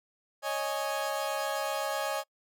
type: chord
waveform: 30% pulse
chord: C# suspended second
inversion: none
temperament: equal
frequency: 554.4 / 622.3 / 830.6 Hz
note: C#5 / D#5 / G#5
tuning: 0 / 0 / 0 cents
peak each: -32 dBFS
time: 0.42-2.24 s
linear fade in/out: 50 ms
effects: noise-tail reverb RT60 0.1 s tail -26 dB re dry